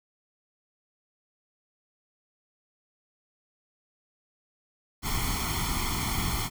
pink noise with comb filter, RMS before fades -29 dBFS, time 5.02-6.5 s, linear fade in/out 50 ms, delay 0.92 ms, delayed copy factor +0.95, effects none

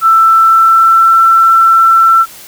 sine tone with pitch glide, 1330 to 1341.6 Hz, E6 to E6, +15 to +30 cents, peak -3 dBFS, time 0.01-2.26 s, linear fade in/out 50 ms, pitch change +15 cents, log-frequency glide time 0.31-1.09 s, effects white hiss -33 dBFS RMS until 2.47 s

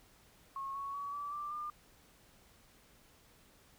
sine tone with pitch steps, 1089 / 1110.6 / 1132.6 / 1155.1 / 1178 / 1201.4 Hz, C#6 / C#6 / C#6 / D6 / D6 / D6, -31 / +3 / +37 / -29 / +5 / +39 cents, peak -38 dBFS, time 0.56-1.7 s, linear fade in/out 2 ms, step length 190 ms, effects pink hiss -64 dBFS RMS until 3.78 s

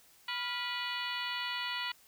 harmonic tone with a mistuned harmonic, 490.1 Hz, B4, 13 cents flat, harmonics 2 / 3 / 4 / 5 / 6 / 7 / 8 / 9, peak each -41 / -43 / -40 / -43 / -40 / -45 / -47 / -44 dBFS, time 0.28-1.92 s, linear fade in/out 5 ms, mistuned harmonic 3, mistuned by -82 cents, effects white hiss -62 dBFS RMS until 2.07 s

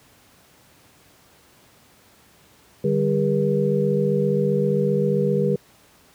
sine tone cluster, 149.5 / 197.2 / 404.8 / 479.9 Hz, D3 / G3 / G#4 / B4, +31 / +11 / -44 / -50 cents, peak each -23 dBFS, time 2.84-5.56 s, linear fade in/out 5 ms, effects pink hiss -54 dBFS RMS until 6.14 s + high-pass 80 Hz 12 dB/octave

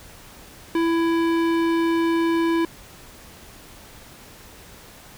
sine tone with hard clipping, 332.3 Hz, E4, 14 cents sharp, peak -20 dBFS, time 0.75-2.65 s, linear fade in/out 2 ms, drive 16 dB, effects pink hiss -45 dBFS RMS until 5.17 s

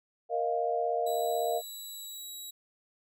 sine chord, Bb suspended fourth, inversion none, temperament equal with one note detuned, 467.8 / 622.3 / 698.5 Hz, Bb4 / Eb5 / F5, +6 / 0 / 0 cents, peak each -32 / -33 / -30 dBFS, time 0.29-1.62 s, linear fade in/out 50 ms
15% pulse tone with pitch glide, 3923 to 3873 Hz, B7 to B7, -12 to -35 cents, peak -34 dBFS, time 1.06-2.51 s, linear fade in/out 10 ms, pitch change -23 cents, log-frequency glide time 1.93-2.27 s
effects none

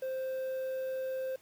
triangle tone with quantisation, 523.3 Hz, C5, in tune, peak -31 dBFS, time 0.02-1.36 s, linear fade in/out 5 ms, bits 9, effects pink hiss -62 dBFS RMS until 1.41 s + high-pass 150 Hz 12 dB/octave

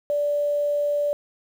sine tone with quantisation, 583 Hz, D5, 13 cents flat, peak -20 dBFS, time 0.1-1.13 s, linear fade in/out 0 ms, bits 8, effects none

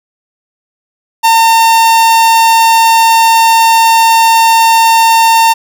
45% pulse tone, 908 Hz, A#5, 46 cents flat, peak -4 dBFS, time 1.23-5.54 s, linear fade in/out 20 ms, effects none

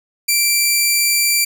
10% pulse tone, 2349 Hz, D7, in tune, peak -4 dBFS, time 0.28-1.45 s, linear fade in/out 10 ms, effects none

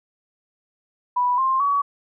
sine tone with pitch steps, 985 / 1055.7 / 1131.5 Hz, B5 / C6 / C#6, -5 / +15 / +35 cents, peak -17 dBFS, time 1.16-1.82 s, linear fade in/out 10 ms, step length 220 ms, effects none

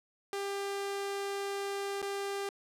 sawtooth tone with dropouts, 397.9 Hz, G4, 26 cents sharp, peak -30 dBFS, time 0.33-2.49 s, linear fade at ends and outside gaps 1 ms, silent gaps 2.018-2.026 s, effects low-pass 12000 Hz 12 dB/octave

